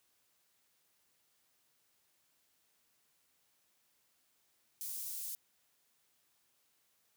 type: high-pass noise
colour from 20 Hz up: white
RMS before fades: -42 dBFS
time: 4.81-5.35 s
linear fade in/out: 0 ms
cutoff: 7000 Hz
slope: 12 dB/octave
effects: white hiss -75 dBFS RMS until 7.16 s + high-pass 60 Hz 12 dB/octave